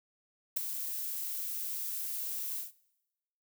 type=noise with ADSR envelope; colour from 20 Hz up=violet; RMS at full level=-27 dBFS; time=0.56-2.72 s; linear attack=11 ms; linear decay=7 ms; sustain=-10 dB; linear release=140 ms; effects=noise-tail reverb RT60 1.0 s tail -23 dB re dry